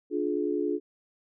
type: chord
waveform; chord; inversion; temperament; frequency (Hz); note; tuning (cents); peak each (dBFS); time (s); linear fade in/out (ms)
sine; D diminished; none; just; 293.7 / 352.4 / 422.9; D4 / F4 / Ab4; 0 / +16 / +31; -30; 0.1-0.8; 50
effects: none